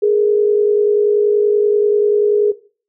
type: tone pair together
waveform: sine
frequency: 415.3 / 465.7 Hz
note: G#4 / A#4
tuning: 0 / -2 cents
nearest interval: major second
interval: 198 cents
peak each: -11 / -18 dBFS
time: 0.02-2.52 s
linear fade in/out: 10 ms
effects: noise-tail reverb RT60 0.4 s tail -18 dB re dry